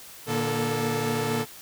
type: tone cluster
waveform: sawtooth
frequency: 115.9 / 148.9 / 235.9 / 438.2 Hz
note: A#2 / D3 / A#3 / A4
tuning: -10 / +24 / +21 / -7 cents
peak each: -28 / -29 / -26 / -24 dBFS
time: 0.26-1.46 s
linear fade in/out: 50 ms
effects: white hiss -45 dBFS RMS until 1.61 s